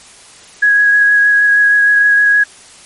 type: tone with vibrato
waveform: sine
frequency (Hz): 1661.2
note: G#6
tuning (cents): 0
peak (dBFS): -6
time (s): 0.62-2.44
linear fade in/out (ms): 10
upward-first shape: sine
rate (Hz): 6.4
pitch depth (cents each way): 12
effects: white hiss -39 dBFS RMS until 2.85 s + MP3 48 kbps